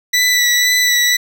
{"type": "tone with vibrato", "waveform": "20% pulse", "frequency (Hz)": 1971, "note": "B6", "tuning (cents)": -4, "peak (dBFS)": -6, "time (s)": [0.13, 1.17], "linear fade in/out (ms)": 10, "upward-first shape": "sine", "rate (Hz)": 2, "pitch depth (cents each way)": 19, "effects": []}